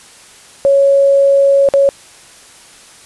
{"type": "tone with dropouts", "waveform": "sine", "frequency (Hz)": 554.4, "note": "C#5", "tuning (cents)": 0, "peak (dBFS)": -6, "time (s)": [0.65, 1.89], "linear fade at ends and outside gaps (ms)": 0, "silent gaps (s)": [1.688, 1.738], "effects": ["white hiss -40 dBFS RMS until 3.05 s", "resampled to 24000 Hz"]}